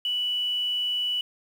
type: tone with quantisation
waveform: sine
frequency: 2960 Hz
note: F#7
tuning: in tune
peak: -24 dBFS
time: 0.05-1.21 s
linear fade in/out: 2 ms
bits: 8
effects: none